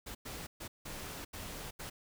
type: noise bursts at uneven times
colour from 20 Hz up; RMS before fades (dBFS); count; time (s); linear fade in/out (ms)
pink; -44; 6; 0.06-0.15 / 0.25-0.47 / 0.6-0.68 / 0.85-1.25 / 1.33-1.71 / 1.79-1.9; 10
effects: none